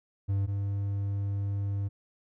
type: tone pair in turn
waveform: triangle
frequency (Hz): 98.7 / 99.85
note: G2 / G2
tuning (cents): +12 / +32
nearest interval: unison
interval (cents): 20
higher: second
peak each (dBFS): -23 / -26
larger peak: first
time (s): 0.28-0.47 / 0.47-1.89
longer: second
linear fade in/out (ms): 20
effects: none